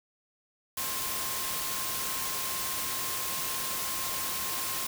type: tone in noise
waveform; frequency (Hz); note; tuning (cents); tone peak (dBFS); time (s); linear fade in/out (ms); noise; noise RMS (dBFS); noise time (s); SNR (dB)
sine; 1061; C6; +24; -41; 0.77-4.87; 5; white; -33; 0.77-4.87; -11
effects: none